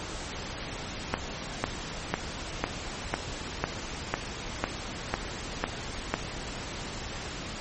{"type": "click train", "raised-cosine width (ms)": 0.5, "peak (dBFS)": -9, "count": 11, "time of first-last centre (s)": [1.14, 6.14], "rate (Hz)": 2, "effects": ["pink hiss -37 dBFS RMS until 7.6 s", "MP3 32 kbps"]}